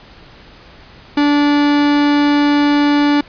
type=tone; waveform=45% pulse; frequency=290.6 Hz; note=D4; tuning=18 cents flat; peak=-10 dBFS; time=1.17-3.21 s; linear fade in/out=5 ms; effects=pink hiss -41 dBFS RMS until 3.28 s + resampled to 11025 Hz